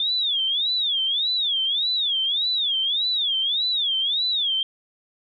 sine tone with vibrato, 3520 Hz, A7, in tune, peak -20 dBFS, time 0-4.63 s, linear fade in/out 2 ms, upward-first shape sine, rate 1.7 Hz, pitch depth 220 cents each way, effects none

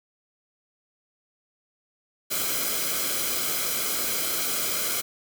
white noise with comb filter, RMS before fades -27 dBFS, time 2.3-5.02 s, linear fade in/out 20 ms, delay 1.1 ms, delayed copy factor -0.65, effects none

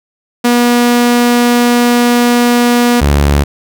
sawtooth tone pair in turn, 241.1 / 71.68 Hz, B3 / D2, -41 / -41 cents, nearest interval octave + major sixth, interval 2100 cents, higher first, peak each -3 dBFS, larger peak neither, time 0.44-3.01 / 3.01-3.44 s, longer first, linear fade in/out 10 ms, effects none

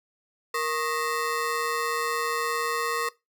25% pulse ring-modulated tone, 779 Hz, G5, 11 cents flat, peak -19 dBFS, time 0.54-3.09 s, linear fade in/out 5 ms, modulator 311 Hz, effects noise-tail reverb RT60 0.2 s tail -19 dB re dry

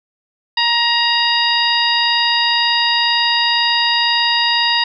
harmonic tone with a mistuned harmonic, 942 Hz, A#5, 18 cents sharp, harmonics 1 / 2 / 3 / 4 / 5, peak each -19 / -19 / -19 / -19 / -19 dBFS, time 0.57-4.84 s, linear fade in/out 5 ms, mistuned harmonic 5, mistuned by +41 cents, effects none

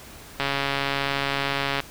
click train, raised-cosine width 0.3 ms, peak -8 dBFS, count 196, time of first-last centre 0.4-1.803 s, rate 139 Hz, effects pink hiss -44 dBFS RMS until 1.9 s

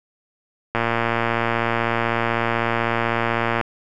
click train, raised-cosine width 0.5 ms, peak -5 dBFS, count 333, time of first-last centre 0.75-3.612 s, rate 116 Hz, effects none

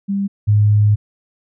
sine tone pair in turn, 198.4 / 104.67 Hz, G3 / G#2, +21 / +14 cents, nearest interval major seventh, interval 1107 cents, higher first, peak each -16 / -9 dBFS, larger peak second, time 0.08-0.28 / 0.47-0.96 s, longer second, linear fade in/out 20 ms, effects none

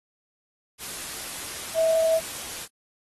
sine tone in noise, 649 Hz, E5, 27 cents flat, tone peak -18 dBFS, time 1.74-2.21 s, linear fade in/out 50 ms, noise white, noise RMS -35 dBFS, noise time 0.78-2.68 s, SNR +14 dB, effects AAC 32 kbps

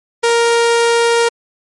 sawtooth tone, 467.3 Hz, A#4, 4 cents sharp, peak -6 dBFS, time 0.23-1.29 s, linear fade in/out 10 ms, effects low-pass 11000 Hz 12 dB/octave + MP3 48 kbps

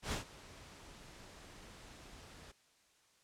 pink noise with ADSR envelope, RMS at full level -36 dBFS, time 0.02-2.52 s, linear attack 100 ms, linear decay 120 ms, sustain -19 dB, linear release 10 ms, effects white hiss -70 dBFS RMS until 3.23 s + low-pass 8000 Hz 12 dB/octave

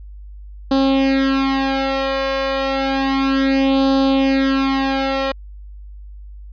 sawtooth tone with flanger, 270 Hz, C#4, 45 cents flat, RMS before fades -17 dBFS, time 0.71-5.32 s, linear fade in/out 5 ms, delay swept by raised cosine 0.23 to 1.73 ms, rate 0.31 Hz, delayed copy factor +0.85, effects added 50 Hz sine -33 dBFS peak until 6.52 s + resampled to 11025 Hz

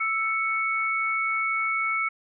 sine tone pair together, 1320.7 / 2217 Hz, E6 / C#7, +3 / 0 cents, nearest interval major sixth, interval 897 cents, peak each -27 / -25 dBFS, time 0-2.09 s, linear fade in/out 10 ms, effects none

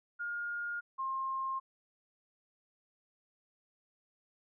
sine tone pair in turn, 1420 / 1063.8 Hz, F6 / C6, +28 / +28 cents, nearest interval perfect fourth, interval 500 cents, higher first, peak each -35 / -33 dBFS, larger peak second, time 0.19-0.81 / 0.98-1.6 s, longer neither, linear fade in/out 20 ms, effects none

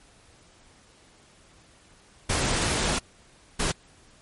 pink noise bursts at uneven times, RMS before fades -25 dBFS, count 2, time 2.29-2.99 / 3.59-3.72 s, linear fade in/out 10 ms, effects pink hiss -56 dBFS RMS until 4.21 s + MP3 48 kbps

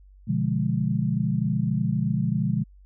sine chord, B diminished seventh, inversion none, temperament equal, 123.47 / 146.83 / 174.61 / 207.7 Hz, B2 / D3 / F3 / Ab3, 0 / 0 / 0 / 0 cents, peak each -27 dBFS, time 0.27-2.64 s, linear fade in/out 20 ms, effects added 48 Hz sine -48 dBFS peak until 2.85 s

